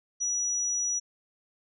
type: tone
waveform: sine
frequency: 5850 Hz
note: F#8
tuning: 21 cents flat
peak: -26 dBFS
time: 0.2-1 s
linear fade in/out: 20 ms
effects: none